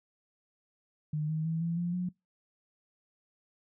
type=tone with pitch steps; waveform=sine; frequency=152 / 157.18 / 162.53 / 168.07 / 173.8 / 179.72 Hz; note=D#3 / D#3 / E3 / E3 / F3 / F3; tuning=-40 / +18 / -24 / +34 / -8 / +50 cents; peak=-29 dBFS; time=1.13-2.09 s; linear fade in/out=5 ms; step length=160 ms; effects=noise-tail reverb RT60 0.2 s tail -24 dB re dry